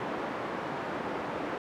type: band-pass noise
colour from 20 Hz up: pink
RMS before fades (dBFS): -35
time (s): 0-1.58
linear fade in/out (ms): 2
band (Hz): 270 to 1400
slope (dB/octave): 12
effects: none